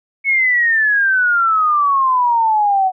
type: exponential sweep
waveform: sine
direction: down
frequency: 2217 to 740 Hz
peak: -11 dBFS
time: 0.24-2.92 s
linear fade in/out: 50 ms
effects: none